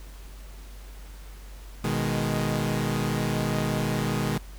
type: chord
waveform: sawtooth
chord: G# minor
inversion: first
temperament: equal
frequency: 123.47 / 155.56 / 207.7 Hz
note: B2 / D#3 / G#3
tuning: 0 / 0 / 0 cents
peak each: -25 dBFS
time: 1.84-4.38 s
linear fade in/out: 5 ms
effects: added 48 Hz sine -40 dBFS peak until 4.58 s + pink hiss -51 dBFS RMS until 4.58 s